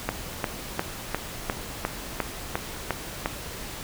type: click train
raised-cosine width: 0.5 ms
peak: -9 dBFS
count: 10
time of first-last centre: 0.09-3.259 s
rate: 2.84 Hz
effects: pink hiss -37 dBFS RMS until 3.83 s